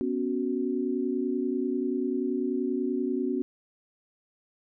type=chord; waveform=sine; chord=B suspended second; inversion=none; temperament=equal; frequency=246.9 / 277.2 / 370 Hz; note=B3 / C#4 / F#4; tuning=0 / 0 / 0 cents; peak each=-30 dBFS; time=0.01-3.42 s; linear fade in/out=0 ms; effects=none